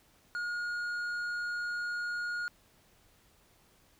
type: tone with tanh clipping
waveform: sine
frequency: 1434 Hz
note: F6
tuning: 45 cents sharp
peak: -34 dBFS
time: 0.35-2.48 s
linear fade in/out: 0 ms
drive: 7 dB
effects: pink hiss -65 dBFS RMS until 3.99 s